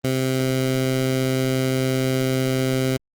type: tone with notch filter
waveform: 15% pulse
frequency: 130.81 Hz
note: C3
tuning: in tune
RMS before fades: -21 dBFS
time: 0.04-2.97 s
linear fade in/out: 5 ms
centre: 1100 Hz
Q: 1.9
effects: Opus 24 kbps